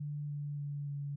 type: tone with pitch steps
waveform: sine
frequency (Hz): 146.83 / 145.4 / 143.97 / 142.57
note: D3 / D3 / D3 / C#3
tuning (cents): 0 / -17 / -34 / +49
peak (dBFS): -36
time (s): 0-1.16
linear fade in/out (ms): 10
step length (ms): 290
effects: none